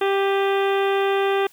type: harmonic tone with a mistuned harmonic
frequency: 393.3 Hz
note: G4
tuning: 6 cents sharp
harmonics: 1 / 2 / 3 / 4 / 5 / 6 / 7 / 8 / 9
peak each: -19 / -25 / -29 / -31 / -33 / -35 / -36 / -37 / -38 dBFS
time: 0.01-1.47 s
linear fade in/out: 5 ms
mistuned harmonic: 6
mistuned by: +65 cents
effects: white hiss -53 dBFS RMS until 1.52 s